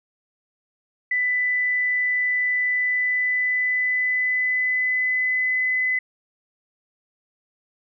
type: tone with pitch glide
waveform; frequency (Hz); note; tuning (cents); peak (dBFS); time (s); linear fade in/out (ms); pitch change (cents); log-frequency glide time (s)
sine; 1992 to 2015; B6 to B6; +14 to +34; -19; 1.11-5.99; 5; +20; 2.59-5.59
effects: none